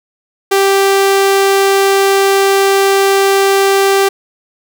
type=tone; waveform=sawtooth; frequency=392 Hz; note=G4; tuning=in tune; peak=-4 dBFS; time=0.51-4.09 s; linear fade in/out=10 ms; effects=none